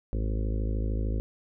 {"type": "harmonic tone", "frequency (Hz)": 53.3, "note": "G#1", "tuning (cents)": 46, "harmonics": [1, 2, 4, 5, 6, 7, 8, 9, 10], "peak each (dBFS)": [-27, -33, -39, -41, -43, -44, -45, -46, -47], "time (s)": [0.13, 1.2], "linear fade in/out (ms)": 0, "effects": []}